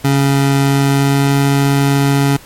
25% pulse tone with pitch glide, 138.59 to 139.55 Hz, C#3 to C#3, 0 to +12 cents, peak -6 dBFS, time 0.04-2.37 s, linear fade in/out 10 ms, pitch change +12 cents, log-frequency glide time 0.8-1.34 s, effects pink hiss -39 dBFS RMS until 2.45 s + MP3 64 kbps

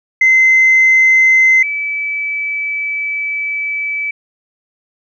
sine tone pair in turn, 2063 / 2303 Hz, C7 / D7, -25 / -34 cents, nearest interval major second, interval 191 cents, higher second, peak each -5 / -16 dBFS, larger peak first, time 0.21-1.63 / 1.63-4.11 s, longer second, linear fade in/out 5 ms, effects tanh soft clip ceiling -2 dBFS

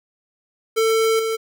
square tone with level steps, 446.5 Hz, A4, 25 cents sharp, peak -16 / -21 dBFS, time 0.76-1.37 s, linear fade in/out 20 ms, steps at 1.19 s, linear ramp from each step 5 ms, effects none

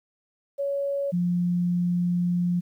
sine tone pair in turn, 560 / 176.08 Hz, C#5 / F3, +18 / +14 cents, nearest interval octave + minor sixth, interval 2004 cents, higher first, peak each -24 / -21 dBFS, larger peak second, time 0.58-1.12 / 1.12-2.61 s, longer second, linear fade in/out 20 ms, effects 10-bit

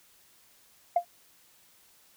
sine tone with exponential decay, 698 Hz, F5, 1 cent flat, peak -16 dBFS, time 0.96-1.05 s, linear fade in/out 5 ms, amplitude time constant 18 ms, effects tanh soft clip ceiling -14 dBFS + white hiss -61 dBFS RMS until 2.16 s

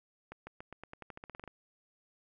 accelerating click train, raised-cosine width 0.5 ms, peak -30 dBFS, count 15, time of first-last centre 0.32-1.477 s, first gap 150 ms, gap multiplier 0.9, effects none

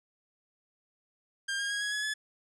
sawtooth tone with pitch steps, 1600 / 1622.3 / 1645 / 1667.9 / 1691.2 / 1714.8 Hz, G6 / G#6 / G#6 / G#6 / G#6 / A6, +35 / -41 / -17 / +7 / +31 / -45 cents, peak -27 dBFS, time 1.48-2.14 s, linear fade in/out 10 ms, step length 110 ms, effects resampled to 22050 Hz

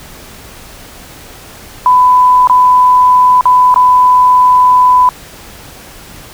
sine tone with dropouts, 1000 Hz, B5, 21 cents sharp, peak -3 dBFS, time 1.86-5.09 s, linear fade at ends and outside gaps 1 ms, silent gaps 2.473-2.497 / 3.41-3.455 / 3.742-3.76 s, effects pink hiss -33 dBFS RMS until 6.33 s

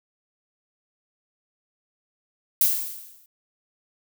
violet noise with exponential decay, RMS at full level -17 dBFS, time 2.61-3.26 s, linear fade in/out 2 ms, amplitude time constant 140 ms, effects none

